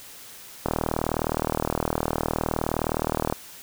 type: click train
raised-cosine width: 1 ms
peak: -9 dBFS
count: 106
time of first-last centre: 0.66-3.325 s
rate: 39.4 Hz
effects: white hiss -44 dBFS RMS until 3.62 s